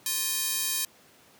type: tone with high-pass filter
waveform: square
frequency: 351.3 Hz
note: F4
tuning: 10 cents sharp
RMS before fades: -29 dBFS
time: 0.06-0.85 s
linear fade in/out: 2 ms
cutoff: 5200 Hz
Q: 0.51
effects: pink hiss -57 dBFS RMS until 1.39 s + high-pass 150 Hz 12 dB/octave